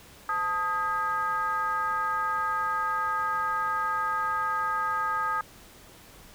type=tone with frequency modulation; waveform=sine; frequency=1250 Hz; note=D#6; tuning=8 cents sharp; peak=-25 dBFS; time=0.29-5.41 s; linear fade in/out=2 ms; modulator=369 Hz; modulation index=0.89; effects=pink hiss -51 dBFS RMS until 6.34 s